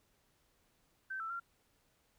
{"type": "tone with pitch steps", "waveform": "sine", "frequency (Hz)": [1547, 1327, 1379], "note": ["G6", "E6", "F6"], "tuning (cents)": [-23, 11, -22], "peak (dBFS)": -38, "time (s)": [1.1, 1.4], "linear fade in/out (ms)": 10, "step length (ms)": 100, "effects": ["pink hiss -74 dBFS RMS until 2.18 s"]}